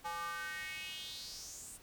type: tone with high-pass filter sweep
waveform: square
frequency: 169.8 Hz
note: F3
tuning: 48 cents flat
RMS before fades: -44 dBFS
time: 0.04-1.78 s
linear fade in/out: 20 ms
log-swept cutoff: 890 to 9000 Hz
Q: 4.3
effects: pink hiss -60 dBFS RMS until 1.82 s